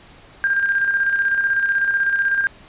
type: tone with tremolo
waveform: sine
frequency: 1599 Hz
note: G6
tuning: 34 cents sharp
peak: -14 dBFS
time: 0.44-2.47 s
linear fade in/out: 0 ms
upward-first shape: square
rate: 16 Hz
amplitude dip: 45%
effects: pink hiss -46 dBFS RMS until 2.68 s + resampled to 8000 Hz